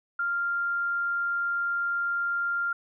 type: tone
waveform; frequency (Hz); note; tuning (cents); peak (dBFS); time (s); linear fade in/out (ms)
sine; 1394; F6; -4; -25; 0.19-2.73; 5
effects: none